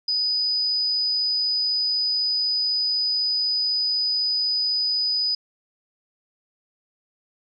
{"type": "tone", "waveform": "sine", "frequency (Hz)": 4978, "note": "D#8", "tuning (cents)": 0, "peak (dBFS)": -20, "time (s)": [0.08, 5.35], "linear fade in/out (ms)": 5, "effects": []}